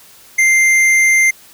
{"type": "tone with hard clipping", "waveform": "sine", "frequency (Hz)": 2093, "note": "C7", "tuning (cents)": 0, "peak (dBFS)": -10, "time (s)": [0.38, 1.31], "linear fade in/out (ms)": 10, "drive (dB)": 10, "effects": ["white hiss -43 dBFS RMS until 1.53 s"]}